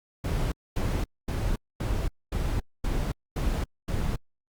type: noise bursts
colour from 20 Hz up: brown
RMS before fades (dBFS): -27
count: 8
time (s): 0.24-4.16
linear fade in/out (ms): 5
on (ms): 280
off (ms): 240
effects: Opus 48 kbps